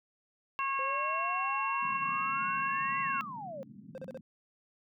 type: harmonic tone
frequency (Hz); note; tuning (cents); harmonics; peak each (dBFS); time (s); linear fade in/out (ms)
545; C#5; -29; 2 / 3 / 4 / 5; -31 / -42 / -44 / -36; 0.59-3.21; 0
type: exponential two-way sweep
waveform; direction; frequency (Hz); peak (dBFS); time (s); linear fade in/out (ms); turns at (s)
sine; up then down; 517 to 2045 to 517; -39; 0.79-3.63; 0; 3.01
type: band-pass noise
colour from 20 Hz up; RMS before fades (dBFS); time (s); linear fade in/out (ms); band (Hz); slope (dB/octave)
pink; -50; 1.82-4.21; 5; 140 to 260; 48
type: tone bursts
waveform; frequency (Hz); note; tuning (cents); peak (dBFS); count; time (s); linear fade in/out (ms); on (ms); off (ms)
triangle; 523.3; C5; 0; -37; 4; 3.95-4.174; 0; 29; 36
effects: none